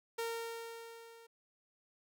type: tone with level ramp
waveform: sawtooth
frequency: 460.2 Hz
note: A#4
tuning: 22 cents flat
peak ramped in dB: -31 to -52 dBFS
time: 0.18-1.27 s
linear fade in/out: 10 ms
effects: none